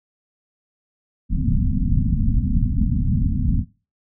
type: low-pass noise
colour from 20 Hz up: pink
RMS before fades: -19 dBFS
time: 1.29-3.65 s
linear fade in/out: 50 ms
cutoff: 260 Hz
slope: 96 dB/octave
effects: noise-tail reverb RT60 0.3 s tail -18 dB re dry